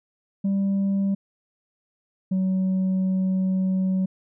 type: tone pair in turn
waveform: sine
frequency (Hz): 196.4 / 188.07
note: G3 / F#3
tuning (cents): +4 / +29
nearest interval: minor second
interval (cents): 75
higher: first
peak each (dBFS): -17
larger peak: neither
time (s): 0.44-1.15 / 2.31-4.06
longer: second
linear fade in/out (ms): 10
effects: tanh soft clip ceiling -19 dBFS